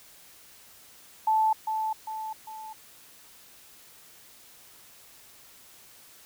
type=tone with echo; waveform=sine; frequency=875 Hz; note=A5; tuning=10 cents flat; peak=-20 dBFS; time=1.27-1.53 s; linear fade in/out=5 ms; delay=400 ms; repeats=3; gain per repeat=-6 dB; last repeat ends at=2.73 s; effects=white hiss -53 dBFS RMS until 6.25 s